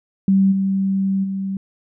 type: tone with level steps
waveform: sine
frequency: 193.6 Hz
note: G3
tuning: 21 cents flat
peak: -11 / -16 / -21 dBFS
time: 0.28-1.57 s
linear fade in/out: 2 ms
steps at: 0.51 / 1.23 s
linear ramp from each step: 20 ms
effects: none